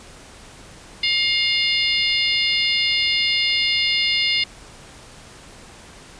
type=harmonic tone; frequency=710 Hz; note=F5; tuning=28 cents sharp; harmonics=3 / 4 / 5 / 6 / 7; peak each=-22 / -23 / -24 / -25 / -25 dBFS; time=1.03-4.44 s; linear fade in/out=5 ms; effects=pink hiss -43 dBFS RMS until 6.19 s + resampled to 22050 Hz